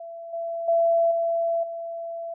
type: tone with level steps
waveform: sine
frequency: 671 Hz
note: E5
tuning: 31 cents sharp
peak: -35 / -27 / -17 / -21 / -30 dBFS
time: 0-2.34 s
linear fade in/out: 5 ms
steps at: 0.33 / 0.68 / 1.11 / 1.63 s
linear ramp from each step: 5 ms
effects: none